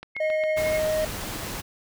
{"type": "click train", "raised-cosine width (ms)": 0.3, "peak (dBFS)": -22, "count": 5, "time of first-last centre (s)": [0.03, 0.573], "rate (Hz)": 7.36}
{"type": "tone with tremolo", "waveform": "sine", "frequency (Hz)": 2162, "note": "C#7", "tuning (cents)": -44, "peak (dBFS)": -28, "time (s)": [0.15, 0.8], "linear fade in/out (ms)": 10, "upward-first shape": "triangle", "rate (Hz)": 12, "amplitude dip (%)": 75}
{"type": "tone", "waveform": "triangle", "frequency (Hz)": 622.3, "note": "D#5", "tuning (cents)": 0, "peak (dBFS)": -20, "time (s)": [0.2, 1.05], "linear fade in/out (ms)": 5}
{"type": "noise", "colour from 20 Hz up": "pink", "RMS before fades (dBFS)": -33, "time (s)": [0.56, 1.62], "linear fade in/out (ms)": 20}
{"effects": []}